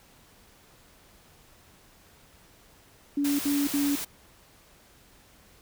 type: tone bursts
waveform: sine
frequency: 285.4 Hz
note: D4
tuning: 49 cents flat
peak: -23 dBFS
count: 3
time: 3.17-3.956 s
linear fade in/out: 5 ms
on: 220 ms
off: 63 ms
type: noise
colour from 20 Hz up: white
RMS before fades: -34 dBFS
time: 3.24-4.05 s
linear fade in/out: 10 ms
effects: pink hiss -57 dBFS RMS until 5.61 s